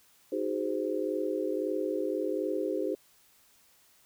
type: chord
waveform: sine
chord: Ab dominant seventh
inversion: second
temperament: just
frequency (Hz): 311.5 / 373.8 / 415.3 / 519.1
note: Eb4 / Gb4 / Ab4 / C5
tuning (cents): +2 / +18 / 0 / -14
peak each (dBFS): -34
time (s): 0.32-2.95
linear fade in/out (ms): 5
effects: white hiss -63 dBFS RMS until 4.05 s